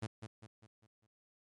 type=tone with echo; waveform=sawtooth; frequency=109.7 Hz; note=A2; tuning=5 cents flat; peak=-33 dBFS; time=0.02-0.07 s; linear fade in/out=10 ms; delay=200 ms; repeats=5; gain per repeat=-7 dB; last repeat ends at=1.07 s; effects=MP3 48 kbps